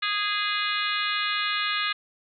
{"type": "harmonic tone with a mistuned harmonic", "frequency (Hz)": 413.1, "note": "G#4", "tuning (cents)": -9, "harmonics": [3, 4, 5, 6, 7, 8, 9, 10], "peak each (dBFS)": [-30, -31, -32, -33, -33, -34, -35, -35], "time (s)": [0.02, 1.93], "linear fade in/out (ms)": 10, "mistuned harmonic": 8, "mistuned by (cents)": 59, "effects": []}